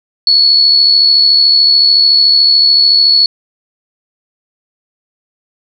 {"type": "tone with amplitude modulation", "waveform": "sine", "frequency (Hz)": 4399, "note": "C#8", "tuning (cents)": -14, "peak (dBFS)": -3, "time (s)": [0.27, 3.26], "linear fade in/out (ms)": 2, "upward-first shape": "sine", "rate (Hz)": 73.7, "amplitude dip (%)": 40, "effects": []}